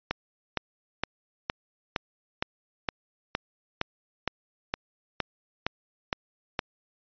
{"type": "click train", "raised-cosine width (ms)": 0.3, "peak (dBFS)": -10, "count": 15, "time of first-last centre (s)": [0.11, 6.591], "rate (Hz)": 2.16, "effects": ["resampled to 11025 Hz"]}